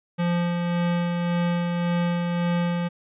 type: tone with tremolo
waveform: square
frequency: 173.5 Hz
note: F3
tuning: 11 cents flat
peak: -21 dBFS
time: 0.18-2.89 s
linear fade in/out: 20 ms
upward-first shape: sine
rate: 1.8 Hz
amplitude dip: 30%
effects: resampled to 8000 Hz